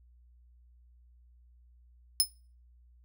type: tone with exponential decay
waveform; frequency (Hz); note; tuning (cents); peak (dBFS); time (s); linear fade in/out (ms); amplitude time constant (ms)
15% pulse; 5190; E8; -28; -12; 2.2-2.3; 0; 20
effects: noise-tail reverb RT60 0.4 s tail -25 dB re dry + added 60 Hz sine -57 dBFS peak until 3.04 s